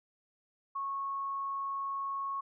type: tone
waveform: sine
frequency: 1100 Hz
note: C#6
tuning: 14 cents flat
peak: -33 dBFS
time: 0.75-2.41 s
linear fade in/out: 10 ms
effects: none